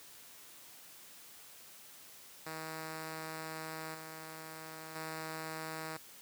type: tone with level steps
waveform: 5% pulse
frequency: 159 Hz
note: D#3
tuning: 38 cents sharp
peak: -30 / -35 / -29 dBFS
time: 2.46-5.97 s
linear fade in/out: 2 ms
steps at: 3.94 / 4.95 s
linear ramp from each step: 10 ms
effects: white hiss -55 dBFS RMS until 6.21 s + high-pass 100 Hz 12 dB/octave